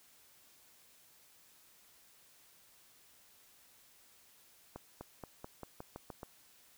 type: accelerating click train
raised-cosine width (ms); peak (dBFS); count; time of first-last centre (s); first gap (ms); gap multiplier
1; -30; 9; 4.76-6.232; 250; 0.91
effects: white hiss -64 dBFS RMS until 6.77 s